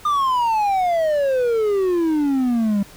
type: exponential sweep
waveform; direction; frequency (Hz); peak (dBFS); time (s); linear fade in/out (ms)
triangle; down; 1218 to 196.6; -14; 0.05-2.83; 5
effects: pink hiss -44 dBFS RMS until 2.96 s